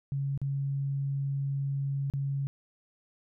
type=tone with dropouts; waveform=sine; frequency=138.59 Hz; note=C#3; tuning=in tune; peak=-28 dBFS; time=0.12-2.47 s; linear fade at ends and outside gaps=0 ms; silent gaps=0.376-0.416 / 2.1-2.137 s; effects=none